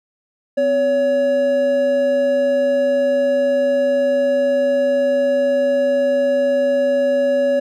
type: tone pair together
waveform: triangle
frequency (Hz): 255 / 563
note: C4 / C#5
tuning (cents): -44 / +27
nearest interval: octave + major second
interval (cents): 1371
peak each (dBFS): -22 / -12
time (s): 0.57-7.6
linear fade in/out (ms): 10
effects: none